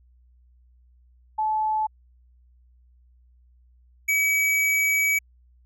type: tone pair in turn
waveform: sine / square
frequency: 865 / 2278 Hz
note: A5 / C#7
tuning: -30 / +47 cents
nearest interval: octave + perfect fourth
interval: 1677 cents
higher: second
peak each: -21 / -20 dBFS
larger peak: second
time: 1.38-1.87 / 4.08-5.19 s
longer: second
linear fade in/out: 10 ms
effects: added 61 Hz sine -54 dBFS peak until 5.65 s